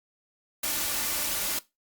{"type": "noise with comb filter", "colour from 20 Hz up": "white", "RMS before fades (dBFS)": -29, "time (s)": [0.63, 1.59], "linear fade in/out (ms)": 5, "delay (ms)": 3.4, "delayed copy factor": 0.5, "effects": ["noise-tail reverb RT60 0.2 s tail -18 dB re dry", "Opus 48 kbps"]}